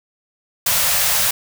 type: band-stop noise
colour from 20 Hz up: white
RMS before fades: -17 dBFS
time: 0.66-1.31 s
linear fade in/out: 5 ms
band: 180 to 510 Hz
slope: 48 dB/octave
effects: none